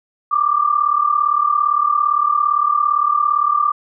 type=tone pair together; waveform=sine; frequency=1163.4 / 1201 Hz; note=D6 / D6; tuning=-17 / +38 cents; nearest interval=minor second; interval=55 cents; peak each=-16 dBFS; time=0.31-3.72 s; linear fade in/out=10 ms; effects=none